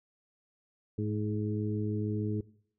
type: harmonic tone with a mistuned harmonic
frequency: 106.4 Hz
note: G#2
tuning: 42 cents sharp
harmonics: 1 / 2 / 3 / 4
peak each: -32 / -35 / -37 / -38 dBFS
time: 0.98-2.41 s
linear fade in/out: 5 ms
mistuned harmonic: 4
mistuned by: -19 cents
effects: noise-tail reverb RT60 0.6 s tail -20 dB re dry